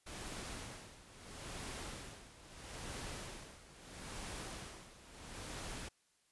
pink noise with tremolo, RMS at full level -45 dBFS, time 0.06-5.89 s, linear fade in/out 10 ms, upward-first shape sine, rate 0.76 Hz, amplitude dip 80%, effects white hiss -75 dBFS RMS until 6.31 s + resampled to 24000 Hz

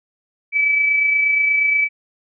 sine tone with amplitude modulation, 2300 Hz, D7, 37 cents flat, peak -12 dBFS, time 0.52-1.89 s, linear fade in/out 50 ms, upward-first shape sine, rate 28.4 Hz, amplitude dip 35%, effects none

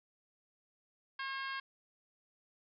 harmonic tone, 539 Hz, C#5, 49 cents flat, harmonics 2 / 3 / 4 / 5 / 6 / 7 / 8 / 9, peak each -42 / -41 / -48 / -50 / -49 / -58 / -53 / -55 dBFS, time 1.19-1.6 s, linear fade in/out 5 ms, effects none

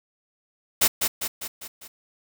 white noise with echo, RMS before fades -18 dBFS, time 0.81-0.88 s, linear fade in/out 10 ms, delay 200 ms, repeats 5, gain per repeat -5 dB, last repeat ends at 1.88 s, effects none

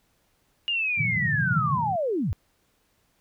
sine linear sweep, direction down, 2864 to 62.8 Hz, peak -23 dBFS, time 0.68-2.33 s, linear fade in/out 0 ms
pink band-pass noise, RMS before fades -28 dBFS, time 0.97-1.96 s, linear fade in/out 10 ms, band 110 to 180 Hz, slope 48 dB/octave
effects pink hiss -68 dBFS RMS until 3.2 s

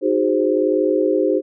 sine chord, Ab dominant seventh, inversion second, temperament equal with one note detuned, 311.1 / 370 / 411 / 523.3 Hz, Eb4 / Gb4 / Ab4 / C5, 0 / 0 / -18 / 0 cents, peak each -20 dBFS, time 0.01-1.42 s, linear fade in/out 50 ms, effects none

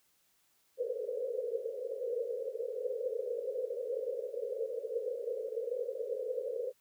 pink band-pass noise, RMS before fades -37 dBFS, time 0.77-6.73 s, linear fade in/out 50 ms, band 450 to 520 Hz, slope 96 dB/octave, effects white hiss -72 dBFS RMS until 6.8 s

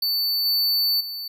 square tone with level steps, 4500 Hz, C#8, 25 cents sharp, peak -21 / -19 / -30 dBFS, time 0.02-1.28 s, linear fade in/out 5 ms, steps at 0.45 / 1 s, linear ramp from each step 10 ms, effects none

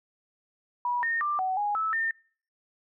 sine tone with pitch steps, 972 / 1836 / 1184 / 751 / 826 / 1306 / 1811 Hz, B5 / A#6 / D6 / F#5 / G#5 / E6 / A6, -28 / -27 / +14 / +26 / -10 / -17 / +49 cents, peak -25 dBFS, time 0.85-2.11 s, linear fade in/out 2 ms, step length 180 ms, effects noise-tail reverb RT60 0.5 s tail -26 dB re dry

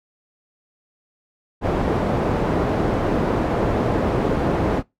white low-pass noise, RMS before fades -20 dBFS, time 1.61-4.83 s, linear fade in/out 50 ms, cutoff 550 Hz, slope 12 dB/octave, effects noise-tail reverb RT60 0.2 s tail -23 dB re dry + MP3 96 kbps

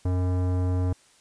sine tone with tanh clipping, 91 Hz, F#2, 28 cents flat, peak -24 dBFS, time 0.05-0.93 s, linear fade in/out 5 ms, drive 18 dB, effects white hiss -58 dBFS RMS until 1.2 s + resampled to 22050 Hz

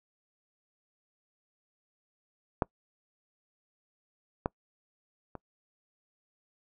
clicks, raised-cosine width 1 ms, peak -11 / -14 / -26 dBFS, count 3, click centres 2.622 / 4.459 / 5.353 s, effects noise-tail reverb RT60 0.1 s tail -26 dB re dry

